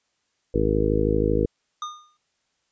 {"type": "harmonic tone", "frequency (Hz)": 52.8, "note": "G#1", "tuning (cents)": 29, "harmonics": [1, 2, 3, 4, 5, 6, 7, 8, 9], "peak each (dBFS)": [-26, -28, -30, -30, -30, -27, -30, -26, -25], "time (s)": [0.54, 1.46], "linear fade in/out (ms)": 5}
{"type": "tone with exponential decay", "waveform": "square", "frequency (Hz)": 1220, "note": "D#6", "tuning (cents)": -34, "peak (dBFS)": -27, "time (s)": [1.82, 2.17], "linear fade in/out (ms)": 2, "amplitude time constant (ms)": 74}
{"effects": ["white hiss -72 dBFS RMS until 2.71 s", "resampled to 16000 Hz"]}